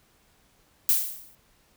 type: noise with exponential decay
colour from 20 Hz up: violet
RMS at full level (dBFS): -18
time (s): 0.89-1.35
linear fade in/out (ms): 1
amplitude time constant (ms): 100
effects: pink hiss -63 dBFS RMS until 1.76 s